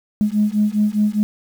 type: beating tone pair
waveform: sine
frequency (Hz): 207.7 / 212.6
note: G#3 / G#3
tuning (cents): 0 / +41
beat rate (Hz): 4.9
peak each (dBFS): -17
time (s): 0.21-1.23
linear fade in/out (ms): 0
effects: tanh soft clip ceiling -7 dBFS + 7-bit